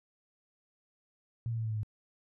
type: tone with pitch steps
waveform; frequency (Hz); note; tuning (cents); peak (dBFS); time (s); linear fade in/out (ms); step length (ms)
sine; 116.54 / 114.47 / 112.44 / 110.44 / 108.48 / 106.56; A#2 / A#2 / A2 / A2 / A2 / G#2; 0 / -31 / +38 / +7 / -24 / +45; -31; 1.46-1.832; 0; 62
effects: none